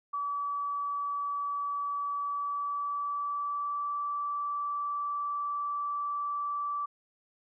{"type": "tone with pitch glide", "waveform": "sine", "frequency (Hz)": [1147, 1160.3], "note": ["D6", "D6"], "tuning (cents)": [-41, -21], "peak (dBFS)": -30, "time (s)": [0.13, 6.86], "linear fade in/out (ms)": 10, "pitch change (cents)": 20, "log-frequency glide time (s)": [2.18, 3.96], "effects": []}